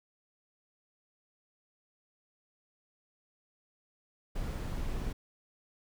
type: noise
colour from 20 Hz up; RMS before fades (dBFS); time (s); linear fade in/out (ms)
brown; -35; 4.35-5.13; 10
effects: none